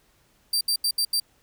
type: tone bursts at uneven times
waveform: sawtooth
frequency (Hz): 4694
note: D8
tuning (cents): -2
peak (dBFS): -18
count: 5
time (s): 0.53-0.61 / 0.68-0.76 / 0.84-0.91 / 0.98-1.05 / 1.13-1.2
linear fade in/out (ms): 5
effects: pink hiss -63 dBFS RMS until 1.42 s